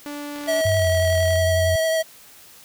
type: tone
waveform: sawtooth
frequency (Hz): 291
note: D4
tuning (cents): -16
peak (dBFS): -26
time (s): 0.06-0.61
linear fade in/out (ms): 0
type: click train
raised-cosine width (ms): 0.2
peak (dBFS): -21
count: 40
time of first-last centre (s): 0.36-1.357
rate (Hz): 39.1
type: tone with vibrato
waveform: square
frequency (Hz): 645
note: E5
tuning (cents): -38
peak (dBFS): -19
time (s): 0.47-2.03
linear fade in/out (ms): 20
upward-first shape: sine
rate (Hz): 11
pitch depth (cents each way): 14
type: tone with pitch glide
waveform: sine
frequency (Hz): 98 to 88.32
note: G2 to F2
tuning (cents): 0 to +20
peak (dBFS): -20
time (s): 0.65-1.76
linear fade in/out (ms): 5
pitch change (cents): -180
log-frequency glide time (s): 0.78-0.85
effects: white hiss -47 dBFS RMS until 2.64 s